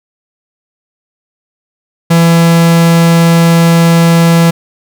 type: tone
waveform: 45% pulse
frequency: 167.3 Hz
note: E3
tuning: 26 cents sharp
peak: -4 dBFS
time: 2.1-4.51 s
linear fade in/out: 10 ms
effects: none